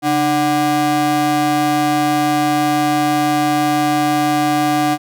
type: ring-modulated tone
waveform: square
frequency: 220 Hz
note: A3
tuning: in tune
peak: -11 dBFS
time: 0.02-4.98 s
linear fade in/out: 50 ms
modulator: 521 Hz
effects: none